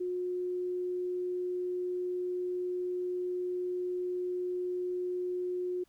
sine tone, 360.8 Hz, F#4, 44 cents flat, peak -31 dBFS, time 0-5.84 s, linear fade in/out 10 ms, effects pink hiss -70 dBFS RMS until 5.88 s

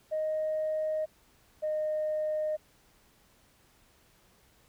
sine tone pair in turn, 622.3 / 615.2 Hz, D#5 / D#5, 0 / -20 cents, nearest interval unison, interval 20 cents, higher first, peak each -27 dBFS, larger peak neither, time 0.11-1.06 / 1.62-2.57 s, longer neither, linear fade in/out 20 ms, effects tanh soft clip ceiling -24 dBFS + pink hiss -64 dBFS RMS until 4.68 s

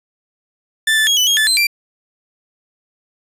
30% pulse tone with pitch steps, 1766 / 1751 / 3293 / 2991 / 3266 / 1744 / 4103 / 2360 Hz, A6 / A6 / G#7 / F#7 / G#7 / A6 / C8 / D7, +6 / -9 / -15 / +18 / -30 / -16 / -35 / +8 cents, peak -9 dBFS, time 0.87-1.67 s, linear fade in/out 5 ms, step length 100 ms, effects resampled to 32000 Hz + 8-bit

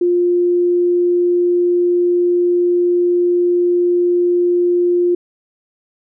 sine tone, 352.1 Hz, F4, 14 cents sharp, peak -11 dBFS, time 0.01-5.15 s, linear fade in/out 5 ms, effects none

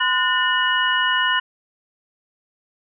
sine tone cluster, 1019 / 1459 / 1802 / 2919 Hz, C6 / F#6 / A6 / F#7, -46 / -25 / +41 / -24 cents, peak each -22 dBFS, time 0-1.4 s, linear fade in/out 10 ms, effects none

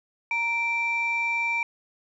sine tone pair together, 932.3 / 2345 Hz, A#5 / D7, 0 / -3 cents, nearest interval octave + major third, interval 1597 cents, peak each -29 / -23 dBFS, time 0.31-1.63 s, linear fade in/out 2 ms, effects tanh soft clip ceiling -18 dBFS

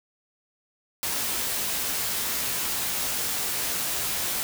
white noise with comb filter, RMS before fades -28 dBFS, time 1.03-4.43 s, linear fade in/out 0 ms, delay 17 ms, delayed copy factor +0.5, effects none

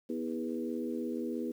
harmonic tone with a mistuned harmonic, 81.4 Hz, E2, 21 cents flat, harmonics 3 / 4 / 5 / 6, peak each -36 / -38 / -40 / -42 dBFS, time 0.09-1.52 s, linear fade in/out 10 ms, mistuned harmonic 4, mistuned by -25 cents, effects 10-bit

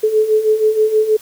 sine beating tone pair, 428.1 / 434.4 Hz, A4 / A4, -47 / -22 cents, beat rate 6.3 Hz, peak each -17 / -12 dBFS, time 0.03-1.17 s, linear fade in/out 10 ms, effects white hiss -41 dBFS RMS until 1.21 s

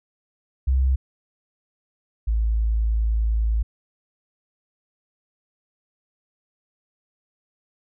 sine tone pair in turn, 65.41 / 55 Hz, C2 / A1, 0 / 0 cents, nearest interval minor third, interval 300 cents, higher first, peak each -16 / -18 dBFS, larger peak first, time 0.67-0.96 / 2.27-3.63 s, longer second, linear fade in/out 10 ms, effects none

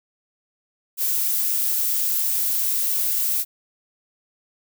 violet noise, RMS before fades -22 dBFS, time 0.97-3.45 s, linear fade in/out 50 ms, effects none

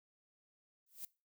violet noise with exponential growth, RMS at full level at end -41 dBFS, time 0.86-1.05 s, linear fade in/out 5 ms, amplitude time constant 41 ms, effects noise-tail reverb RT60 0.3 s tail -22 dB re dry

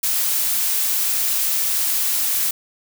blue noise, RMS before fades -20 dBFS, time 0.03-2.51 s, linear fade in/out 5 ms, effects none

